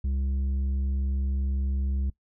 sine tone with tanh clipping, 67.3 Hz, C2, 49 cents sharp, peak -26 dBFS, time 0.04-2.1 s, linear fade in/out 5 ms, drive 7 dB, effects noise-tail reverb RT60 0.1 s tail -19 dB re dry

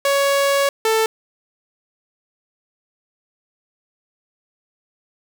sawtooth tone pair in turn, 558 / 442.9 Hz, C#5 / A4, +11 / +11 cents, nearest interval major third, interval 400 cents, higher first, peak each -11 dBFS, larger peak neither, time 0.05-0.69 / 0.85-1.06 s, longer first, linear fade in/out 2 ms, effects none

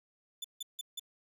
sawtooth tone bursts, 3500 Hz, A7, 10 cents flat, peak -34 dBFS, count 4, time 0.42-0.996 s, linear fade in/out 5 ms, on 24 ms, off 160 ms, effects none

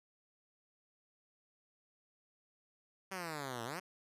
5% pulse exponential two-way sweep, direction down then up, 196 to 112.3 to 196 Hz, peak -29 dBFS, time 3.11-3.8 s, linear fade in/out 10 ms, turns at 3.64 s, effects resampled to 32000 Hz

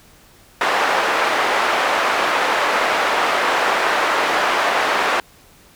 white band-pass noise, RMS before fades -18 dBFS, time 0.61-5.2 s, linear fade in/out 2 ms, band 510 to 1500 Hz, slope 12 dB/octave, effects pink hiss -49 dBFS RMS until 5.75 s

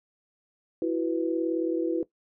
sine chord, E suspended second, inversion none, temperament equal with one note detuned, 331.3 / 370 / 493.9 Hz, E4 / F#4 / B4, +9 / 0 / 0 cents, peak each -26 / -30 / -31 dBFS, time 0.82-2.03 s, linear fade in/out 2 ms, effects noise-tail reverb RT60 0.1 s tail -17 dB re dry

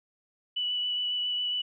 sine tone with vibrato, 2960 Hz, F#7, in tune, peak -27 dBFS, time 0.56-1.62 s, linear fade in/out 10 ms, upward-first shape sine, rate 7.3 Hz, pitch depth 12 cents each way, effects none

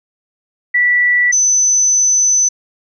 sine tone pair in turn, 1959 / 6049 Hz, B6 / F#8, -15 / +37 cents, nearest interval octave + minor sixth, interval 1952 cents, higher second, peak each -9 dBFS, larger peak neither, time 0.74-1.32 / 1.32-2.49 s, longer second, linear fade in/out 10 ms, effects none

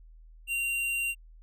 sine tone with hard clipping, 2765 Hz, F7, 18 cents flat, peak -29 dBFS, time 0.47-1.15 s, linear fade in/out 50 ms, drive 13 dB, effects added 40 Hz sine -49 dBFS peak until 1.42 s

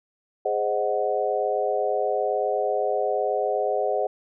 sine chord, Ab dominant seventh, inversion none, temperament equal, 415.3 / 523.3 / 622.3 / 740 Hz, Ab4 / C5 / Eb5 / Gb5, 0 / 0 / 0 / 0 cents, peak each -27 dBFS, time 0.45-4.07 s, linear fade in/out 5 ms, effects none

